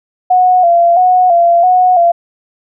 sine tone with vibrato, 709 Hz, F5, 26 cents sharp, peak -5 dBFS, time 0.3-2.12 s, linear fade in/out 10 ms, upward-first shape square, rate 1.5 Hz, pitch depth 56 cents each way, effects none

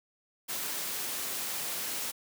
white high-pass noise, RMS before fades -35 dBFS, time 0.48-2.12 s, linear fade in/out 20 ms, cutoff 150 Hz, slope 12 dB/octave, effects none

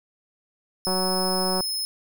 sawtooth tone, 5180 Hz, E8, 31 cents flat, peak -23 dBFS, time 0.85-1.85 s, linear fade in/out 0 ms
click train, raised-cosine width 1 ms, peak -14 dBFS, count 138, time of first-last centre 0.87-1.607 s, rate 186 Hz
effects none

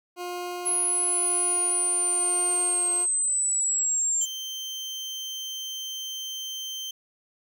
20% pulse tone with tremolo, 355.5 Hz, F4, 31 cents sharp, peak -26 dBFS, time 0.16-3.07 s, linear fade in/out 50 ms, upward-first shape sine, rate 0.99 Hz, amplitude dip 30%
sine exponential sweep, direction down, 10548 to 7310 Hz, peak -22 dBFS, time 0.65-4.26 s, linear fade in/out 20 ms
30% pulse tone, 3120 Hz, G7, 9 cents flat, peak -29 dBFS, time 4.21-6.91 s, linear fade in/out 5 ms
effects none

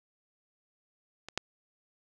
clicks, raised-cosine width 0.2 ms, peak -24 / -12 dBFS, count 2, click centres 1.286 / 1.376 s, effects none

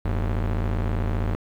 45% pulse ring-modulated tone, 69.3 Hz, C#2, in tune, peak -19 dBFS, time 0.05-1.35 s, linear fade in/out 0 ms, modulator 27.5 Hz, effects low-pass 2000 Hz 12 dB/octave + 9-bit

